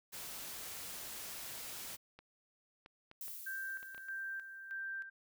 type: noise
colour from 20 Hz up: white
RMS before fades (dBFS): -46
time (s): 0.12-1.97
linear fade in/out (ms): 20
type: clicks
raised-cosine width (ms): 0.3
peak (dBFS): -38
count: 8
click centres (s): 1.85 / 2.19 / 2.861 / 3.114 / 3.281 / 3.829 / 3.947 / 3.979
type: noise with exponential decay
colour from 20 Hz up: violet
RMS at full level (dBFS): -44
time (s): 3.21-5.01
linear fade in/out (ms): 2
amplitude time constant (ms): 390
type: tone with tremolo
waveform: sine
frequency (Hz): 1573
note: G6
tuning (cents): +6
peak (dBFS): -39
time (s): 3.46-5.1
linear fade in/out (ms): 10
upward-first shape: square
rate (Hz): 1.6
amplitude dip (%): 60
effects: none